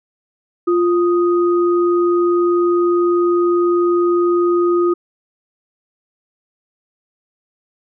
sine tone pair together, 349.2 / 1244.4 Hz, F4 / D#6, 0 / 0 cents, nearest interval octave + minor seventh, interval 2200 cents, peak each -12 / -22 dBFS, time 0.67-4.94 s, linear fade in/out 10 ms, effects none

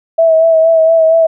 sine tone with vibrato, 650 Hz, E5, 24 cents flat, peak -5 dBFS, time 0.18-1.27 s, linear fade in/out 10 ms, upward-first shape sine, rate 4.3 Hz, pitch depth 29 cents each way, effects none

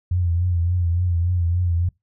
sine tone with vibrato, 87.31 Hz, F2, in tune, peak -17 dBFS, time 0.11-1.89 s, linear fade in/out 5 ms, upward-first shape triangle, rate 3.5 Hz, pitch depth 72 cents each way, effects noise-tail reverb RT60 0.2 s tail -25 dB re dry

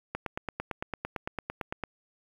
click train, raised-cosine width 0.5 ms, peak -17 dBFS, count 16, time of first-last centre 0.15-1.837 s, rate 8.89 Hz, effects 8-bit

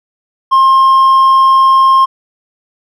sine tone with hard clipping, 1064 Hz, C6, 29 cents sharp, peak -5 dBFS, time 0.51-2.06 s, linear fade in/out 20 ms, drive 2 dB, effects none

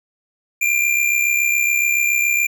square tone with amplitude modulation, 2383 Hz, D7, 25 cents sharp, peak -13 dBFS, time 0.61-2.47 s, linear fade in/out 10 ms, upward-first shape sine, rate 67.1 Hz, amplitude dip 60%, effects none

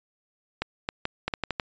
clicks, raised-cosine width 0.3 ms, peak -11 dBFS, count 8, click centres 0.62 / 0.889 / 1.054 / 1.28 / 1.338 / 1.437 / 1.507 / 1.598 s, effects resampled to 16000 Hz

